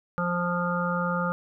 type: harmonic tone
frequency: 175.5 Hz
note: F3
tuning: 9 cents sharp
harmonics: 1 / 3 / 5 / 7 / 8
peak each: -28 / -31 / -35 / -30 / -32 dBFS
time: 0.18-1.32 s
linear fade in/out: 0 ms
effects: none